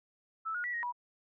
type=tone with pitch steps; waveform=sine; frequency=1314 / 1443 / 1948 / 1878 / 972 Hz; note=E6 / F#6 / B6 / A#6 / B5; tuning=-6 / -44 / -24 / +12 / -28 cents; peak=-33 dBFS; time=0.45-0.925 s; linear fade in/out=20 ms; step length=95 ms; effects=none